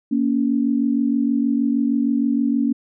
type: tone pair together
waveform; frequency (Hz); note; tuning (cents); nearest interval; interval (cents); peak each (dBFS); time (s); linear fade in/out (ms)
sine; 234.8 / 281.2; A#3 / C#4; +13 / +25; minor third; 312; -19; 0.11-2.73; 10
effects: none